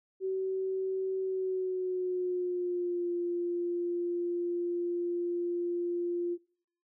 sine tone with pitch glide, 379.8 to 348.3 Hz, F#4 to F4, +45 to -5 cents, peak -29 dBFS, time 0.2-6.38 s, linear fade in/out 50 ms, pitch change -150 cents, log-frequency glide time 1.2-3.11 s, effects noise-tail reverb RT60 0.6 s tail -23 dB re dry

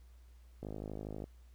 click train, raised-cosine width 2 ms, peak -29 dBFS, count 33, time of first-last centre 0.63-1.241 s, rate 52.4 Hz, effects added 60 Hz sine -55 dBFS peak until 1.54 s + pink hiss -72 dBFS RMS until 1.54 s

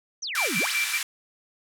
sine exponential two-way sweep, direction down then up, 6530 to 155.56 to 6530 Hz, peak -29 dBFS, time 0.22-0.73 s, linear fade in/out 10 ms, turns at 0.58 s
pink band-pass noise, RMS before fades -30 dBFS, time 0.35-1.03 s, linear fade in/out 2 ms, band 1400 to 13000 Hz, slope 24 dB/octave
sine tone with tremolo, 2346 Hz, D7, 2 cents flat, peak -23 dBFS, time 0.37-0.98 s, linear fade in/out 10 ms, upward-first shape square, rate 5.3 Hz, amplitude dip 75%
effects none

